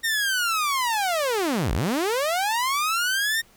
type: linear two-way sweep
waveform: sawtooth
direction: down then up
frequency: 1853 to 39.33 to 1853 Hz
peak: -18 dBFS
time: 0.03-3.42 s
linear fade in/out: 20 ms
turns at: 1.73 s
effects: pink hiss -56 dBFS RMS until 3.56 s